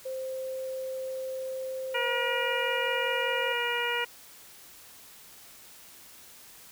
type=tone; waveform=sine; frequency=523.3 Hz; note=C5; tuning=in tune; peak=-32 dBFS; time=0.05-3.53 s; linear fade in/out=10 ms
type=harmonic tone; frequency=478.2 Hz; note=A#4; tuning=44 cents sharp; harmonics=1 / 2 / 3 / 4 / 5 / 6; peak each=-34 / -34 / -34 / -34 / -34 / -34 dBFS; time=1.94-4.05 s; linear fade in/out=10 ms
effects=white hiss -51 dBFS RMS until 6.71 s